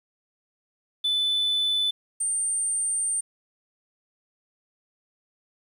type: tone pair in turn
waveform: sine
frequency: 3501 / 8822 Hz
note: A7 / C#9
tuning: -9 / -9 cents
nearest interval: octave + major third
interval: 1600 cents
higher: second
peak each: -19 / -22 dBFS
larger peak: first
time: 1.04-1.91 / 2.2-3.21 s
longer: second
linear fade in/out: 10 ms
effects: tanh soft clip ceiling -20 dBFS + 9-bit